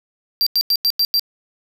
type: tone bursts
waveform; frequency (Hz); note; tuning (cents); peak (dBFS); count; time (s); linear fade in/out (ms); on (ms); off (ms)
square; 4714; D8; +6; -14; 6; 0.41-1.195; 0; 55; 91
effects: 8-bit